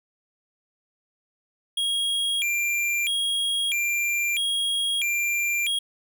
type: tone with vibrato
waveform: square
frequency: 2794 Hz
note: F7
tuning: in tune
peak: -23 dBFS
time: 1.77-5.79 s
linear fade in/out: 5 ms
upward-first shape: square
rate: 0.77 Hz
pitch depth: 280 cents each way
effects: none